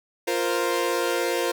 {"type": "chord", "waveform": "sawtooth", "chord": "F suspended fourth", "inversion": "none", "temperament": "equal", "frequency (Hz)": [349.2, 466.2, 523.3], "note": ["F4", "Bb4", "C5"], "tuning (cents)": [0, 0, 0], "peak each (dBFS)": -23, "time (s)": [0.27, 1.52], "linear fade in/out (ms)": 10, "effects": []}